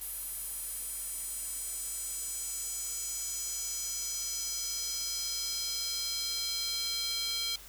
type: tone with high-pass filter sweep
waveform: square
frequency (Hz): 458.1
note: A#4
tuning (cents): -30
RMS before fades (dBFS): -36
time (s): 0.01-7.56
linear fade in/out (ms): 5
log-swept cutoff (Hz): 11000 to 3700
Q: 2.9
effects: added 49 Hz sine -55 dBFS peak until 7.68 s + white hiss -51 dBFS RMS until 7.68 s